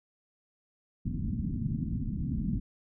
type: low-pass noise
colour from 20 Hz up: white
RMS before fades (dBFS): -32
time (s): 1.05-2.6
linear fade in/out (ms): 10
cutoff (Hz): 250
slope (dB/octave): 48
effects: none